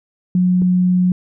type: tone pair in turn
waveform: sine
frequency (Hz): 181.3 / 181.3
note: F#3 / F#3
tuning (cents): -35 / -35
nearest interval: unison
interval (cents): 0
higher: neither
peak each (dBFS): -11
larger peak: neither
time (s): 0.35-0.62 / 0.62-1.12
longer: second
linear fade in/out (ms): 2
effects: none